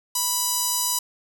5% pulse tone with notch filter, 987.8 Hz, B5, in tune, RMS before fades -24 dBFS, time 0.15-0.99 s, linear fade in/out 5 ms, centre 2100 Hz, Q 0.51, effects none

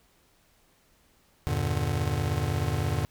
square chord, E half-diminished seventh, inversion none, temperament just, 82.41 / 98.89 / 118.67 / 148.33 Hz, E2 / G2 / Bb2 / D3, 0 / +16 / +31 / +18 cents, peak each -32 dBFS, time 1.47-3.05 s, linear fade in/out 0 ms, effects pink hiss -64 dBFS RMS until 3.1 s

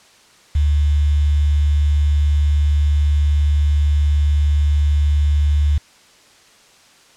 sine tone with quantisation, 73.42 Hz, D2, in tune, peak -12 dBFS, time 0.55-5.78 s, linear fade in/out 5 ms, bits 6, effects white hiss -49 dBFS RMS until 7.16 s + low-pass 7000 Hz 12 dB/octave

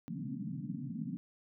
pink band-pass noise, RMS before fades -40 dBFS, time 0.08-1.17 s, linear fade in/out 0 ms, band 130 to 280 Hz, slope 96 dB/octave, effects none

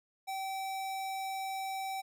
square tone, 771 Hz, G5, 29 cents flat, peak -36 dBFS, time 0.27-2.02 s, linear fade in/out 20 ms, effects none

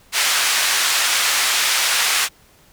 pink band-pass noise, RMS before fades -18 dBFS, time 0.12-2.29 s, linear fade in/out 50 ms, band 1500 to 10000 Hz, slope 12 dB/octave, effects pink hiss -52 dBFS RMS until 2.72 s

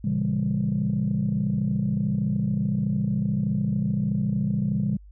sine chord, A# diminished seventh, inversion none, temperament just, 116.54 / 139.85 / 167.82 / 201.4 Hz, A#2 / C#3 / E3 / G3, 0 / +16 / +31 / +47 cents, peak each -29 / -27 / -28 / -24 dBFS, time 0.04-4.97 s, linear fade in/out 5 ms, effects tanh soft clip ceiling -15 dBFS + added 50 Hz sine -44 dBFS peak until 5.11 s

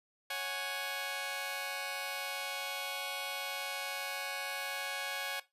10% pulse chord, C# suspended fourth, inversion none, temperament just, 554.4 / 739.2 / 831.5 Hz, C#5 / F#5 / G#5, 0 / -2 / +2 cents, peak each -33 dBFS, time 0.3-5.4 s, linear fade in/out 5 ms, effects noise-tail reverb RT60 0.2 s tail -17 dB re dry + resampled to 32000 Hz

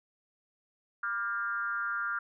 sine tone with frequency modulation, 1396.9 Hz, F6, in tune, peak -30 dBFS, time 1.03-2.19 s, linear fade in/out 5 ms, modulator 207 Hz, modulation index 0.84, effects none

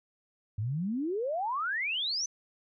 sine exponential sweep, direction up, 98.2 to 6190 Hz, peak -29 dBFS, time 0.58-2.26 s, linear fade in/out 5 ms, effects none

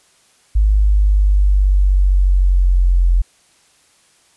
sine linear sweep, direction down, 52 to 43.52 Hz, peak -9 dBFS, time 0.55-3.22 s, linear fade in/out 10 ms, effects white hiss -54 dBFS RMS until 4.36 s + resampled to 24000 Hz

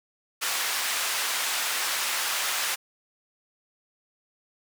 pink band-pass noise, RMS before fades -28 dBFS, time 0.41-2.76 s, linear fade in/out 20 ms, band 1200 to 15000 Hz, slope 12 dB/octave, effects none

